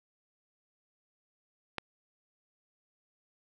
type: click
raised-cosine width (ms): 0.3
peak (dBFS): -17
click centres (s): 1.783
effects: none